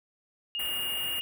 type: tone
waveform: sine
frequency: 2843 Hz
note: F7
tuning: 30 cents sharp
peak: -30 dBFS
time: 0.55-1.21 s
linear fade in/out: 0 ms
type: band-stop noise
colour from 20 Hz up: white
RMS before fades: -37 dBFS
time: 0.59-1.2 s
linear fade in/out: 5 ms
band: 3200 to 8400 Hz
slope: 96 dB/octave
effects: none